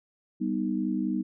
sine chord, G augmented, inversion none, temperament equal, 196 / 246.9 / 311.1 Hz, G3 / B3 / D#4, 0 / 0 / 0 cents, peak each -30 dBFS, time 0.4-1.23 s, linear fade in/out 20 ms, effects none

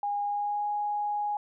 sine tone with pitch glide, 817 to 828.9 Hz, G#5 to G#5, -29 to -4 cents, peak -27 dBFS, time 0.03-1.37 s, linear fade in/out 2 ms, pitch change +25 cents, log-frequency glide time 0.23-0.67 s, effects none

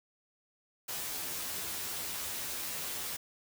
white noise with comb filter, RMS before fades -38 dBFS, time 0.88-3.17 s, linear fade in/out 10 ms, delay 12 ms, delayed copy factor +1, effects none

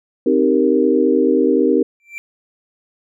sine chord, C minor seventh, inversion none, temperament equal, 261.6 / 311.1 / 392 / 466.2 Hz, C4 / Eb4 / G4 / Bb4, 0 / 0 / 0 / 0 cents, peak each -17 dBFS, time 0.26-1.83 s, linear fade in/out 5 ms
triangle tone with exponential growth, 2349 Hz, D7, in tune, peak -22 dBFS, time 2-2.18 s, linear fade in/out 0 ms, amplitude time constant 39 ms
effects none

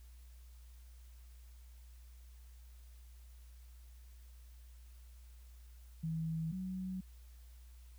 sine tone pair in turn, 161.6 / 186.48 Hz, E3 / F#3, -34 / +14 cents, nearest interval major second, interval 248 cents, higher second, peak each -35 / -38 dBFS, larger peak first, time 6.03-6.52 / 6.52-7.01 s, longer neither, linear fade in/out 10 ms, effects added 60 Hz sine -53 dBFS peak until 7.98 s + white hiss -69 dBFS RMS until 7.98 s

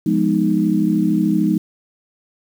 sine chord, F half-diminished seventh, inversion none, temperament equal, 174.61 / 207.7 / 246.9 / 311.1 Hz, F3 / Ab3 / Cb4 / Eb4, 0 / 0 / 0 / 0 cents, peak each -20 / -18 / -23 / -18 dBFS, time 0.06-1.58 s, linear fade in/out 5 ms, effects 7-bit

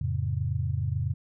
sine chord, F augmented, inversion none, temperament just, 87.31 / 109.13 / 136.42 Hz, F2 / A2 / C#3, 0 / -14 / -27 cents, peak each -30 dBFS, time 0.01-1.14 s, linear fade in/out 5 ms, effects none

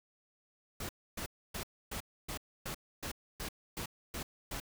pink noise bursts, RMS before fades -40 dBFS, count 11, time 0.8-4.601 s, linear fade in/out 5 ms, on 91 ms, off 280 ms, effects none

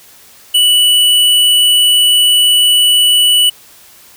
square tone, 2958 Hz, F#7, 1 cent flat, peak -7 dBFS, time 0.54-3.5 s, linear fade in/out 10 ms, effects white hiss -41 dBFS RMS until 4.16 s

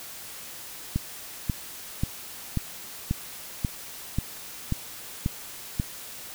click train, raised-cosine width 5 ms, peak -12 dBFS, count 10, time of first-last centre 0.96-5.799 s, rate 1.86 Hz, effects white hiss -41 dBFS RMS until 6.34 s

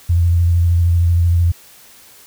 sine tone with vibrato, 85.8 Hz, F2, 30 cents flat, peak -10 dBFS, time 0.09-1.52 s, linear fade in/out 10 ms, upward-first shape sine, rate 13 Hz, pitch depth 29 cents each way, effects white hiss -44 dBFS RMS until 2.26 s

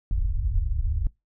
pink low-pass noise, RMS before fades -24 dBFS, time 0.11-1.07 s, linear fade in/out 2 ms, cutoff 100 Hz, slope 48 dB/octave, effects noise-tail reverb RT60 0.2 s tail -23 dB re dry

